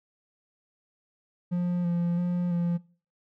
triangle tone with vibrato, 174.61 Hz, F3, in tune, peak -22 dBFS, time 1.51-2.78 s, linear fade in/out 20 ms, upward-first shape square, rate 1.5 Hz, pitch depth 20 cents each way, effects noise-tail reverb RT60 0.4 s tail -21 dB re dry

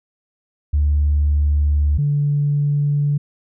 sine tone pair in turn, 73.42 / 144.99 Hz, D2 / D3, 0 / -22 cents, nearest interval octave, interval 1178 cents, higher second, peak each -12 / -14 dBFS, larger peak first, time 0.73-1.98 / 1.98-3.18 s, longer first, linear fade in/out 10 ms, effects tanh soft clip ceiling -9 dBFS

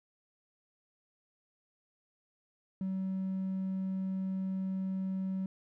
triangle tone, 189.8 Hz, F#3, 44 cents sharp, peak -29 dBFS, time 2.81-5.46 s, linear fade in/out 2 ms, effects tanh soft clip ceiling -27 dBFS

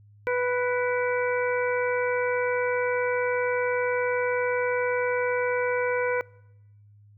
harmonic tone with a mistuned harmonic, 493.9 Hz, B4, in tune, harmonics 1 / 2 / 3 / 4 / 5, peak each -24 / -32 / -31 / -36 / -35 dBFS, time 0.27-6.21 s, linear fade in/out 0 ms, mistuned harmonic 5, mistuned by -120 cents, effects noise-tail reverb RT60 1.0 s tail -25 dB re dry + added 103 Hz sine -51 dBFS peak until 7.17 s

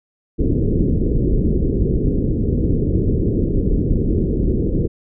pink low-pass noise, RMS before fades -17 dBFS, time 0.38-4.88 s, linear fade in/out 20 ms, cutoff 450 Hz, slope 48 dB/octave, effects none

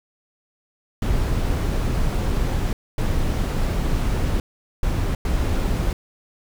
brown noise bursts at uneven times, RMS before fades -21 dBFS, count 4, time 1.02-2.73 / 2.98-4.4 / 4.83-5.15 / 5.25-5.93 s, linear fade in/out 2 ms, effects none

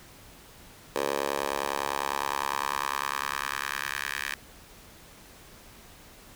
10% pulse tone with high-pass filter sweep, 69.9 Hz, C#2, 15 cents sharp, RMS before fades -31 dBFS, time 0.96-4.35 s, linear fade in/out 0 ms, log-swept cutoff 530 to 1800 Hz, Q 2.3, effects pink hiss -51 dBFS RMS until 6.35 s

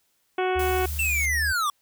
harmonic tone, 370 Hz, F#4, in tune, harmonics 1 / 2 / 3 / 4 / 5 / 6 / 7 / 8 / 9, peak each -24 / -27 / -34 / -33 / -40 / -36 / -38 / -43 / -44 dBFS, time 0.38-0.86 s, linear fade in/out 5 ms
sine tone with pitch glide, 73.42 to 73.97 Hz, D2 to D2, 0 to +13 cents, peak -28 dBFS, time 0.55-1.53 s, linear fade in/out 20 ms, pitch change +13 cents, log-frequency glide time 0.88-1.19 s
blue noise, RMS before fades -36 dBFS, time 0.59-1.26 s, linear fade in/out 5 ms
square linear sweep, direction down, 2723 to 1121 Hz, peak -23 dBFS, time 0.99-1.7 s, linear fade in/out 2 ms
effects white hiss -69 dBFS RMS until 1.81 s

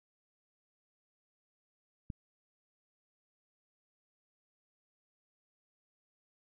click, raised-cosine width 5 ms, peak -27 dBFS, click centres 2.102 s, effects none

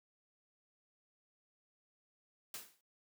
white noise with exponential decay, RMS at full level -42 dBFS, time 2.54-2.81 s, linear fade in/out 2 ms, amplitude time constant 58 ms, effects noise-tail reverb RT60 0.1 s tail -20 dB re dry + high-pass 150 Hz 12 dB/octave

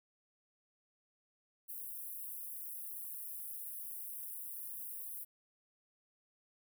white high-pass noise, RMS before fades -45 dBFS, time 1.68-5.25 s, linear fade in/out 20 ms, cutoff 10000 Hz, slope 48 dB/octave, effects none

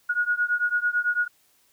sine beating tone pair, 1444 / 1453 Hz, F#6 / F#6, -43 / -32 cents, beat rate 9 Hz, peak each -24 / -25 dBFS, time 0.09-1.28 s, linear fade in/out 10 ms, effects white hiss -63 dBFS RMS until 1.72 s

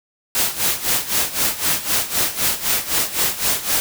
white noise with tremolo, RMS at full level -17 dBFS, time 0.35-3.8 s, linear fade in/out 0 ms, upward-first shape sine, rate 3.9 Hz, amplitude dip 80%, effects none

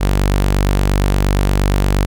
sawtooth tone, 48.55 Hz, G1, 16 cents flat, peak -8 dBFS, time 0-2.06 s, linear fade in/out 20 ms, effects none

